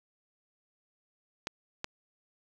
clicks, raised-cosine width 0.2 ms, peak -16 dBFS, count 2, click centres 1.471 / 1.844 s, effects none

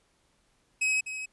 45% pulse tone with echo, 2548 Hz, D#7, 41 cents sharp, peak -24 dBFS, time 0.81-1.01 s, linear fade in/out 10 ms, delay 250 ms, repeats 1, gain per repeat -10 dB, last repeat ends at 1.26 s, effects pink hiss -69 dBFS RMS until 1.32 s + resampled to 24000 Hz

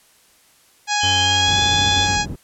harmonic tone, 830.6 Hz, G#5, in tune, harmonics 1 / 2 / 3 / 4 / 5 / 6 / 7 / 8 / 9, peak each -21 / -24 / -26 / -27 / -28 / -29 / -29 / -30 / -31 dBFS, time 0.87-2.26 s, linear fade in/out 50 ms
sine tone with pitch glide, 3075 to 3432 Hz, G7 to A7, -34 to -44 cents, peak -18 dBFS, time 1-2.08 s, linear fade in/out 50 ms, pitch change +190 cents, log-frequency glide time 1.11-1.61 s
45% pulse tone with vibrato, 92.5 Hz, F#2, in tune, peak -24 dBFS, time 1.03-2.16 s, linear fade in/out 5 ms, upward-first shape sine, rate 4.2 Hz, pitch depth 20 cents each way
white low-pass noise, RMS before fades -29 dBFS, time 1.47-2.36 s, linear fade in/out 10 ms, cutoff 210 Hz, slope 12 dB/octave
effects white hiss -54 dBFS RMS until 2.43 s + low-pass 12000 Hz 12 dB/octave

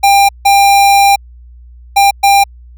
square tone bursts at uneven times, 797 Hz, G5, 28 cents sharp, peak -5 dBFS, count 4, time 0.03-0.29 / 0.45-1.16 / 1.96-2.11 / 2.23-2.44 s, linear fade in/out 10 ms, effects added 60 Hz sine -33 dBFS peak until 2.77 s

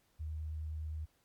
sine tone with vibrato, 77.78 Hz, D#2, in tune, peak -37 dBFS, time 0.19-1.06 s, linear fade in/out 20 ms, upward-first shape sine, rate 9.6 Hz, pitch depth 10 cents each way, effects pink hiss -73 dBFS RMS until 1.24 s + MP3 96 kbps

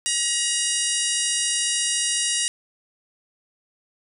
harmonic tone with a mistuned harmonic, 954 Hz, A#5, 40 cents sharp, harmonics 2 / 3 / 4 / 5 / 6 / 7 / 8 / 9 / 10, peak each -33 / -28 / -31 / -32 / -28 / -33 / -29 / -30 / -28 dBFS, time 0.06-2.48 s, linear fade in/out 0 ms, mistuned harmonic 10, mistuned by -20 cents, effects none

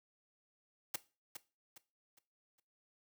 white noise with echo, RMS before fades -36 dBFS, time 0.94-0.96 s, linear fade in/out 5 ms, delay 410 ms, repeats 4, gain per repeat -9 dB, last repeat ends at 2.6 s, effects noise-tail reverb RT60 0.3 s tail -17 dB re dry

